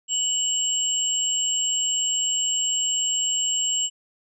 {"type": "tone pair together", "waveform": "sine", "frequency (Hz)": [2963, 7562], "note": ["F#7", "A#8"], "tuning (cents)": [2, 24], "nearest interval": "octave + major third", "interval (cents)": 1622, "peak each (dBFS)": [-25, -23], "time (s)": [0.08, 3.9], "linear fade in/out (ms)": 50, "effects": []}